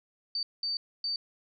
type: tone bursts at uneven times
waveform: sine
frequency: 4596 Hz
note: D8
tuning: 38 cents flat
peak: -29 dBFS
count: 3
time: 0.35-0.43 / 0.63-0.77 / 1.04-1.16 s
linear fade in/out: 2 ms
effects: none